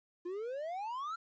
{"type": "exponential sweep", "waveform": "triangle", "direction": "up", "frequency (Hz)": [341, 1384], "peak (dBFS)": -35, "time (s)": [0.25, 1.16], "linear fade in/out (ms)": 10, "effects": ["resampled to 16000 Hz", "12-bit"]}